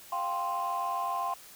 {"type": "chord", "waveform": "sine", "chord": "F suspended second", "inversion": "none", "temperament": "just", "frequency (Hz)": [698.5, 785.8, 1047.7], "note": ["F5", "G5", "C6"], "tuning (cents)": [0, 4, 2], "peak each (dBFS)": [-34, -34, -30], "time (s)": [0.12, 1.34], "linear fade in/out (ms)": 5, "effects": ["tanh soft clip ceiling -24 dBFS", "white hiss -51 dBFS RMS until 1.55 s"]}